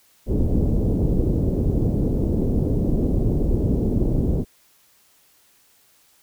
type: low-pass noise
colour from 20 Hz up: pink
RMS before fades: -20 dBFS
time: 0.26-4.45 s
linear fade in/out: 50 ms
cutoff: 430 Hz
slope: 24 dB/octave
effects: white hiss -58 dBFS RMS until 6.22 s